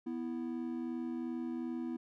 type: tone pair together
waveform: triangle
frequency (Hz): 246.9 / 329.6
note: B3 / E4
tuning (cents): 0 / 0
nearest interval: perfect fourth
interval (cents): 500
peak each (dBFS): -36 / -38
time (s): 0.06-1.97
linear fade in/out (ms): 10
effects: none